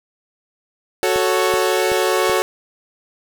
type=chord; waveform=sawtooth; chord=F# minor; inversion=none; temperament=equal; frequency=370 / 440 / 554.4 Hz; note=F#4 / A4 / C#5; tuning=0 / 0 / 0 cents; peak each=-15 / -16 / -17 dBFS; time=1.03-2.42 s; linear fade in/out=0 ms
type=click train; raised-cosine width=3 ms; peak=-19 dBFS; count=4; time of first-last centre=1.16-2.296 s; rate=2.64 Hz
effects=none